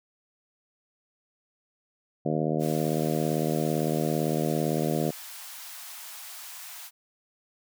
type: harmonic tone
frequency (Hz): 77.78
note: D#2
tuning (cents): 0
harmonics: 2 / 3 / 4 / 5 / 6 / 7 / 8 / 9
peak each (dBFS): -29 / -31 / -32 / -33 / -34 / -34 / -35 / -36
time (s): 2.25-5.11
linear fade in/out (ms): 10
type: high-pass noise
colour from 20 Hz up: white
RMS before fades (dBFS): -42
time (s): 2.59-6.91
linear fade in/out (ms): 50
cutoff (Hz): 670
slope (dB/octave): 48
effects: none